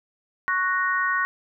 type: chord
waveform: sine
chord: F# major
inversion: second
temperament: equal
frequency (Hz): 1108.7 / 1480 / 1864.7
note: C#6 / F#6 / A#6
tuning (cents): 0 / 0 / 0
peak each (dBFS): -25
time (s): 0.48-1.25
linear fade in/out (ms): 0
effects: none